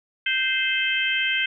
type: harmonic tone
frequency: 521 Hz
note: C5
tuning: 7 cents flat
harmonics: 3 / 4 / 5 / 6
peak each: -26 / -26 / -26 / -26 dBFS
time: 0.26-1.46 s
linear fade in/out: 5 ms
effects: none